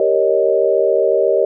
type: chord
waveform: sine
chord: Eb dominant seventh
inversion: first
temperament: equal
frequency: 392 / 466.2 / 554.4 / 622.3 Hz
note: G4 / Bb4 / Db5 / Eb5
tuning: 0 / 0 / 0 / 0 cents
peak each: -17 dBFS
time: 0-1.45 s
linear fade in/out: 2 ms
effects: none